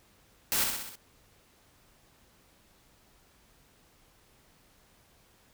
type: noise with echo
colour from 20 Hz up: white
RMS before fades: -28 dBFS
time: 0.52-0.64 s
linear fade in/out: 0 ms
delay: 63 ms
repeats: 5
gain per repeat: -4 dB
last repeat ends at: 0.955 s
effects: pink hiss -63 dBFS RMS until 5.53 s